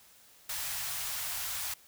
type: band-stop noise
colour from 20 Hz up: white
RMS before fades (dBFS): -36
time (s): 0.49-1.74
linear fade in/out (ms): 5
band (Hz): 130 to 690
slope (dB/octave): 24
effects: white hiss -59 dBFS RMS until 1.87 s